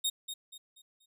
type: tone with echo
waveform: sawtooth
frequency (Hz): 3714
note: A#7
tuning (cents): -7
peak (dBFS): -25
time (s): 0.04-0.1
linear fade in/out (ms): 10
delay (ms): 240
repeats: 4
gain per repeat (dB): -9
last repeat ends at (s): 1.06
effects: none